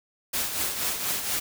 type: noise with tremolo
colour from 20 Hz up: white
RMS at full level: -26 dBFS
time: 0.33-1.4 s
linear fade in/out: 10 ms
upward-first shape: triangle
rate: 4.2 Hz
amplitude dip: 60%
effects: none